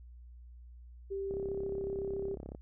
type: tone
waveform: sine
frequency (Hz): 392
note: G4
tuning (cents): 0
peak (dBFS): -34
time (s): 1.1-2.36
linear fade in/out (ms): 20
type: click train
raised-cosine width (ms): 2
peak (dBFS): -30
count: 43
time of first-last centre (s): 1.31-2.549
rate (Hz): 33.9
effects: added 60 Hz sine -49 dBFS peak until 2.61 s